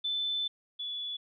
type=tone pair in turn; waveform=sine; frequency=3520 / 3430 Hz; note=A7 / A7; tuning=0 / -45 cents; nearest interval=unison; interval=45 cents; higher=first; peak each=-29 / -34 dBFS; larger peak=first; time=0.04-0.48 / 0.79-1.17 s; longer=first; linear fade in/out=10 ms; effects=none